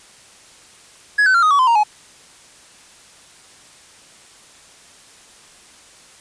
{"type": "tone with pitch steps", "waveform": "triangle", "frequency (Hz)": [1678, 1521.1, 1378.8, 1249.8, 1132.9, 1027, 930.9, 843.9], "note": ["G#6", "F#6", "F6", "D#6", "C#6", "C6", "A#5", "G#5"], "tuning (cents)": [17, 47, -23, 7, 37, -33, -3, 27], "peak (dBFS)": -9, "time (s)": [1.18, 1.836], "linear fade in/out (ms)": 10, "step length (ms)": 82, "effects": ["white hiss -46 dBFS RMS until 6.2 s", "resampled to 22050 Hz"]}